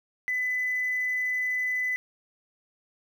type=tone with quantisation; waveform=sine; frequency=2004 Hz; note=B6; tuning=25 cents sharp; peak=-25 dBFS; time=0.28-1.96 s; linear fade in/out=0 ms; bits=8; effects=none

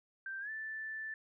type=tone with pitch glide; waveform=sine; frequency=1568 to 1760 Hz; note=G6 to A6; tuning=0 to 0 cents; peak=-39 dBFS; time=0.26-1.14 s; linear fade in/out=2 ms; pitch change=+200 cents; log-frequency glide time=0.4-0.5 s; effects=none

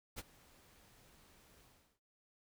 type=noise with ADSR envelope; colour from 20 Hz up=pink; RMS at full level=-43 dBFS; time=0.16-2 s; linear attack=27 ms; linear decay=34 ms; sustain=-22 dB; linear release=360 ms; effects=none

